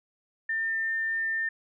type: tone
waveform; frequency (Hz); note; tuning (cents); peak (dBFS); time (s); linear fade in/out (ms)
sine; 1801; A6; +40; -26; 0.49-1.49; 5
effects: none